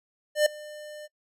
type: tone with ADSR envelope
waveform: square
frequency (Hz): 600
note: D5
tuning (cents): +37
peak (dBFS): -17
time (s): 0.35-1.08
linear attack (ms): 110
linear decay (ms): 5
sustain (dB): -23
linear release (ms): 30
effects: noise-tail reverb RT60 0.1 s tail -23 dB re dry + resampled to 32000 Hz